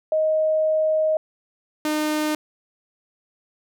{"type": "tone pair in turn", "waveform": ["sine", "sawtooth"], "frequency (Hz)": [626, 305], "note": ["D#5", "D#4"], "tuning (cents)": [10, -34], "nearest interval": "octave", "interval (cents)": 1244, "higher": "first", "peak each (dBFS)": -17, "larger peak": "neither", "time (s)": [[0.12, 1.17], [1.85, 2.35]], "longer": "first", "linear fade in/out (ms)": 2, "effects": []}